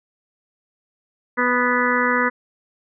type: harmonic tone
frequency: 246.9 Hz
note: B3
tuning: in tune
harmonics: 1 / 2 / 4 / 5 / 6 / 7 / 8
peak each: -24 / -24 / -24 / -24 / -24 / -24 / -24 dBFS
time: 1.37-2.3 s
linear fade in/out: 20 ms
effects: none